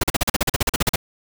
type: noise bursts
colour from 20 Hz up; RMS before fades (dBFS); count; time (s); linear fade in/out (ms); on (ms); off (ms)
pink; -18; 15; 0.01-0.959; 5; 25; 41
effects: none